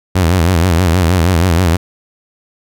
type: tone with vibrato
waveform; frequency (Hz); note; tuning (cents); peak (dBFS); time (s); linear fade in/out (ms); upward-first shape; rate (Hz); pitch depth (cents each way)
sawtooth; 87.31; F2; 0; -5; 0.15-1.77; 10; sine; 6.3; 140
effects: none